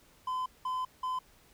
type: tone bursts at uneven times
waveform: triangle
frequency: 1020 Hz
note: C6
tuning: 44 cents flat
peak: -29 dBFS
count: 3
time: 0.27-0.46 / 0.65-0.85 / 1.03-1.19 s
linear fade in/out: 5 ms
effects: pink hiss -62 dBFS RMS until 1.53 s